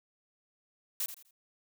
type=noise with echo; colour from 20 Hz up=blue; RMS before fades=-33 dBFS; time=1-1.06 s; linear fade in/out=2 ms; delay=83 ms; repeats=3; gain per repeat=-11 dB; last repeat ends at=1.309 s; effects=none